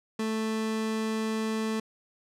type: tone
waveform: 30% pulse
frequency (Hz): 220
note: A3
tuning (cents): 0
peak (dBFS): -25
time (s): 0.19-1.8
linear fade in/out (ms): 5
effects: low-pass 10000 Hz 12 dB/octave